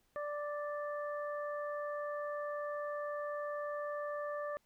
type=harmonic tone; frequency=587.3 Hz; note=D5; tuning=in tune; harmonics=1 / 2 / 3; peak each=-38 / -43 / -48 dBFS; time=0.16-4.57 s; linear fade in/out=0 ms; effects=pink hiss -75 dBFS RMS until 4.65 s